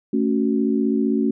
sine chord, F# minor, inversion first, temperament just, 222 / 277.5 / 370 Hz, A3 / C#4 / F#4, +16 / +2 / 0 cents, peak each -20 / -21 / -24 dBFS, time 0.13-1.31 s, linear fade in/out 5 ms, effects none

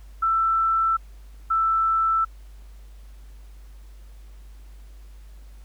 sine tone pair in turn, 1331 / 1325.5 Hz, E6 / E6, +16 / +9 cents, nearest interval unison, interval 7 cents, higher first, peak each -18 dBFS, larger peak neither, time 0.22-0.97 / 1.5-2.25 s, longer neither, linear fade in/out 10 ms, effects added 50 Hz sine -41 dBFS peak until 5.64 s + pink hiss -59 dBFS RMS until 5.64 s

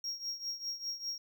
triangle tone with tremolo, 5588 Hz, F8, in tune, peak -32 dBFS, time 0.04-1.18 s, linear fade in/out 2 ms, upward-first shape triangle, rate 5 Hz, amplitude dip 85%, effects none

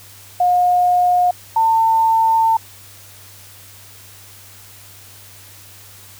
sine tone pair in turn, 717 / 898.5 Hz, F5 / A5, +45 / +36 cents, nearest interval major third, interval 391 cents, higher second, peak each -11 dBFS, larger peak neither, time 0.4-1.31 / 1.56-2.57 s, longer second, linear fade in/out 5 ms, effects added 98 Hz sine -46 dBFS peak until 6.19 s + white hiss -42 dBFS RMS until 6.19 s

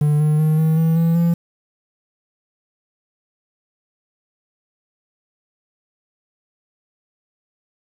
triangle tone with pitch steps, 148.7 / 152 / 155.37 / 158.82 / 162.35 / 165.95 / 169.63 Hz, D3 / D#3 / D#3 / D#3 / E3 / E3 / E3, +22 / -40 / -2 / +36 / -26 / +12 / +50 cents, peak -11 dBFS, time 0.01-1.34 s, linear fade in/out 5 ms, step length 190 ms, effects 7-bit

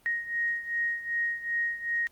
sine beating tone pair, 1872 / 1874.6 Hz, A#6 / A#6, +7 / +9 cents, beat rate 2.6 Hz, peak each -29 / -33 dBFS, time 0.06-2.07 s, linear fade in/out 0 ms, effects pink hiss -62 dBFS RMS until 2.11 s + Opus 32 kbps

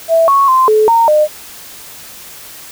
sine tone with pitch steps, 658 / 1106 / 1040 / 431 / 920 / 607 Hz, E5 / C#6 / C6 / A4 / A#5 / D#5, -3 / -4 / -11 / -36 / -23 / -43 cents, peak -6 dBFS, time 0.08-1.28 s, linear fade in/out 50 ms, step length 200 ms, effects white hiss -33 dBFS RMS until 2.71 s

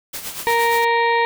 white noise with tremolo, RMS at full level -28 dBFS, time 0.13-0.85 s, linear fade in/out 10 ms, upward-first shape sine, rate 8.5 Hz, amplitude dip 60%
harmonic tone, 466.4 Hz, A#4, 1 cent sharp, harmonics 1 / 2 / 4 / 5 / 6 / 7 / 8 / 9, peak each -20 / -17 / -22 / -26 / -37 / -38 / -33 / -37 dBFS, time 0.47-1.25 s, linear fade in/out 0 ms
effects none

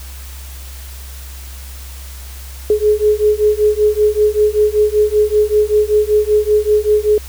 sine beating tone pair, 420 / 425.2 Hz, G#4 / G#4, +19 / +41 cents, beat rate 5.2 Hz, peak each -13 dBFS, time 2.7-7.18 s, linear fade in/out 2 ms, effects added 66 Hz sine -29 dBFS peak until 7.28 s + white hiss -37 dBFS RMS until 7.28 s

